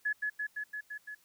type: tone with echo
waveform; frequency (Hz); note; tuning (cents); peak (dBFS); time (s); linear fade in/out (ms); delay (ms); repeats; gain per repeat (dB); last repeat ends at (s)
sine; 1700; G#6; +40; -28; 0.05-0.13; 10; 170; 6; -2; 1.15
effects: white hiss -67 dBFS RMS until 1.24 s